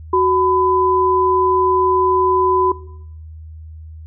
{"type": "tone pair together", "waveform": "sine", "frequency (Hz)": [371.8, 1003.5], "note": ["F#4", "B5"], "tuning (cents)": [8, 27], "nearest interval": "octave + perfect fourth", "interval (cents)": 1719, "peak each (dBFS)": -14, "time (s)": [0.13, 2.72], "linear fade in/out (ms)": 5, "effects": ["noise-tail reverb RT60 0.8 s tail -21 dB re dry", "added 79 Hz sine -32 dBFS peak until 4.06 s"]}